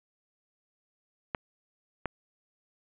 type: clicks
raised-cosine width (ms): 0.5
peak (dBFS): -15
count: 2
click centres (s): 1.348 / 2.057
effects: resampled to 8000 Hz + 7-bit